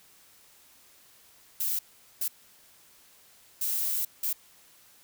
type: noise bursts at uneven times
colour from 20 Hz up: violet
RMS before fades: -29 dBFS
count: 4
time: 1.6-1.79 / 2.21-2.28 / 3.61-4.05 / 4.23-4.33 s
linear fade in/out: 5 ms
effects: white hiss -58 dBFS RMS until 5.03 s